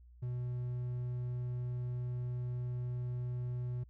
triangle tone, 123.2 Hz, B2, 4 cents flat, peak -33 dBFS, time 0.22-3.84 s, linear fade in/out 10 ms, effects added 60 Hz sine -55 dBFS peak until 3.89 s

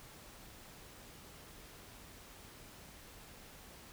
silence, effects pink hiss -55 dBFS RMS until 3.92 s

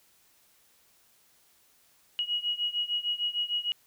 sine beating tone pair, 2900 / 2906.6 Hz, F#7 / F#7, -35 / -31 cents, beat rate 6.6 Hz, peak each -30 / -32 dBFS, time 2.19-3.72 s, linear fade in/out 0 ms, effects white hiss -64 dBFS RMS until 3.86 s

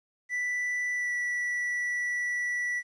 triangle tone with pitch glide, 1975.5 to 1955.1 Hz, B6 to B6, 0 to -18 cents, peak -26 dBFS, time 0.29-2.83 s, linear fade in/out 50 ms, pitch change -18 cents, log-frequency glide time 0.94-1.13 s, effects resampled to 22050 Hz + 11-bit

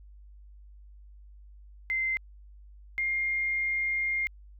sine tone pair in turn, 2078 / 2120 Hz, C7 / C7, -12 / +22 cents, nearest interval unison, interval 34 cents, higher second, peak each -26 dBFS, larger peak neither, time 1.9-2.17 / 2.98-4.27 s, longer second, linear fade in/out 0 ms, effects added 50 Hz sine -48 dBFS peak until 4.59 s

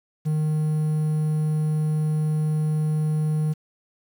triangle tone with quantisation, 154 Hz, D#3, 17 cents flat, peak -18 dBFS, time 0.25-3.54 s, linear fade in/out 20 ms, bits 8, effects none

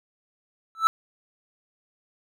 triangle tone with exponential growth, 1318.5 Hz, E6, in tune, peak -9 dBFS, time 0.75-0.87 s, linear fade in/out 0 ms, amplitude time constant 26 ms, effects none

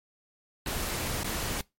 pink noise with dropouts, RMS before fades -32 dBFS, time 0.66-1.61 s, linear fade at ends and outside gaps 2 ms, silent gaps 1.234-1.243 s, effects noise-tail reverb RT60 0.2 s tail -22 dB re dry + MP3 64 kbps

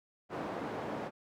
white band-pass noise, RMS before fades -39 dBFS, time 0.29-1.11 s, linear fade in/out 50 ms, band 150 to 740 Hz, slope 12 dB/octave, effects none

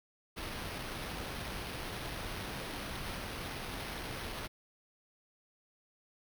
pink noise with sample-and-hold, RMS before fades -41 dBFS, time 0.36-4.48 s, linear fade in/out 20 ms, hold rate 7350 Hz, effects none

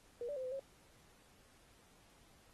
sine tone with pitch steps, 478.3 / 580 / 518 / 509 / 543 Hz, A#4 / D5 / C5 / C5 / C#5, +44 / -22 / -17 / -48 / -36 cents, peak -39 dBFS, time 0.21-0.595 s, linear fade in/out 2 ms, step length 77 ms, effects pink hiss -67 dBFS RMS until 2.53 s + AAC 32 kbps

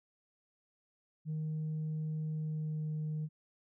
sine tone with pitch glide, 155.56 to 153.95 Hz, D#3 to D#3, 0 to -18 cents, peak -32 dBFS, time 1.25-3.29 s, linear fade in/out 50 ms, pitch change -18 cents, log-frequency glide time 2.28-2.93 s, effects tanh soft clip ceiling -32 dBFS

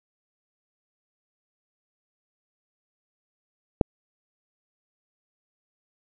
click, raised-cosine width 2 ms, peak -3 dBFS, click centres 3.812 s, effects none

